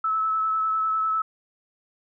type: tone with vibrato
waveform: sine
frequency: 1303 Hz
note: E6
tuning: 20 cents flat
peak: -21 dBFS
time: 0.04-1.22 s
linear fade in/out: 5 ms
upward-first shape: sine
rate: 10 Hz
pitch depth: 15 cents each way
effects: none